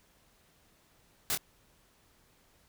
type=noise with echo; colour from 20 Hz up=white; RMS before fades=-31 dBFS; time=1.3-1.35 s; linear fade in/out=0 ms; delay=25 ms; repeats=1; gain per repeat=-5 dB; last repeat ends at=1.375 s; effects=pink hiss -66 dBFS RMS until 2.68 s